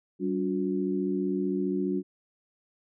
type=tone cluster; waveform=sine; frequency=192.4 / 286.5 / 361.6 Hz; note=G3 / D4 / F#4; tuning=-32 / -43 / -40 cents; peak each=-30 dBFS; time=0.19-2.03 s; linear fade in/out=50 ms; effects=none